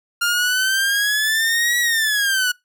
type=exponential two-way sweep; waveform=sawtooth; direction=up then down; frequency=1396.9 to 1939 to 1459 Hz; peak=-13 dBFS; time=0.21-2.52 s; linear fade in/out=10 ms; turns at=1.79 s; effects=noise-tail reverb RT60 0.2 s tail -24 dB re dry